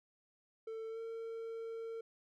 triangle tone with pitch glide, 446.2 to 454.3 Hz, A4 to A#4, +24 to -45 cents, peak -39 dBFS, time 0.67-2.01 s, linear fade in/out 5 ms, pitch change +31 cents, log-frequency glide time 0.89-0.99 s, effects none

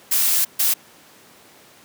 blue noise bursts at uneven times, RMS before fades -18 dBFS, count 2, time 0.11-0.45 / 0.59-0.74 s, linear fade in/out 10 ms, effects pink hiss -48 dBFS RMS until 1.84 s + high-pass 200 Hz 12 dB/octave

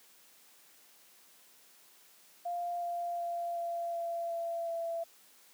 sine tone with pitch steps, 698.5 / 693.7 / 688.9 / 684.1 / 679.4 / 674.7 / 670 Hz, F5 / F5 / F5 / F5 / F5 / E5 / E5, 0 / -12 / -24 / -36 / -48 / +40 / +28 cents, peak -33 dBFS, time 2.45-5.04 s, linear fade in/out 10 ms, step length 370 ms, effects white hiss -61 dBFS RMS until 5.53 s + high-pass 200 Hz 12 dB/octave

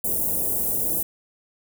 white band-stop noise, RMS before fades -24 dBFS, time 0.04-1.03 s, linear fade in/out 5 ms, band 610 to 10000 Hz, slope 24 dB/octave, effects none

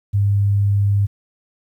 sine tone, 100.8 Hz, G2, 49 cents sharp, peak -13 dBFS, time 0.13-1.07 s, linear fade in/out 20 ms, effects 9-bit

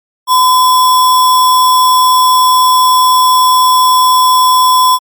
sine tone with sample-and-hold, 1016 Hz, B5, 49 cents sharp, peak -4 dBFS, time 0.27-4.99 s, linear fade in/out 50 ms, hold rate 4410 Hz, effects MP3 96 kbps

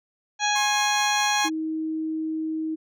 harmonic tone, 830.6 Hz, G#5, in tune, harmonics 1 / 2 / 3 / 4 / 5 / 7 / 8, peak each -24 / -27 / -29 / -30 / -31 / -32 / -33 dBFS, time 0.39-1.5 s, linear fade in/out 50 ms
sawtooth tone with tremolo, 1075 Hz, C6, 47 cents sharp, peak -25 dBFS, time 0.55-1.49 s, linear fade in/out 10 ms, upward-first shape sine, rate 4.8 Hz, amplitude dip 30%
sine tone, 316.5 Hz, D#4, 30 cents sharp, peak -25 dBFS, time 1.44-2.76 s, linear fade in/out 20 ms
effects none

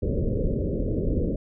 pink low-pass noise, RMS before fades -25 dBFS, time 0.02-1.36 s, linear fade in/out 5 ms, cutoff 580 Hz, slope 96 dB/octave, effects none

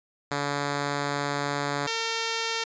5% pulse tone pair in turn, 143.2 / 454.6 Hz, D3 / A#4, -43 / -43 cents, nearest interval octave + minor sixth, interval 2000 cents, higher second, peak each -15 dBFS, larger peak neither, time 0.31-1.87 / 1.87-2.64 s, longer first, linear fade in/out 5 ms, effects resampled to 16000 Hz

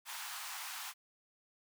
pink high-pass noise, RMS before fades -44 dBFS, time 0.05-0.94 s, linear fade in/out 50 ms, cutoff 810 Hz, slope 48 dB/octave, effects none

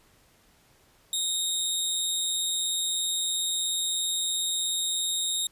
20% pulse tone with amplitude modulation, 3729 Hz, A#7, in tune, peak -18 dBFS, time 1.13-5.47 s, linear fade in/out 2 ms, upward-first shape sine, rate 177 Hz, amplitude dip 45%, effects pink hiss -61 dBFS RMS until 5.51 s + resampled to 32000 Hz

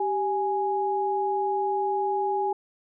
sine tone pair together, 390.4 / 830.6 Hz, G4 / G#5, -7 / 0 cents, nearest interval octave + minor second, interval 1307 cents, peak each -27 / -25 dBFS, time 0-2.53 s, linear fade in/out 5 ms, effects none

